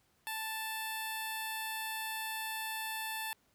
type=tone with notch filter; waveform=5% pulse; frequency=880 Hz; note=A5; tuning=in tune; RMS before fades=-39 dBFS; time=0.27-3.33 s; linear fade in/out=0 ms; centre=6300 Hz; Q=0.53; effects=pink hiss -72 dBFS RMS until 3.54 s + high-pass 60 Hz 12 dB/octave